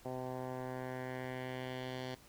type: tone with low-pass filter sweep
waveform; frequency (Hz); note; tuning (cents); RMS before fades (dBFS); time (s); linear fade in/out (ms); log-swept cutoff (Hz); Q
10% pulse; 128.2; C3; -35; -42; 0.05-2.15; 5; 790 to 4400; 1.6
effects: pink hiss -61 dBFS RMS until 2.28 s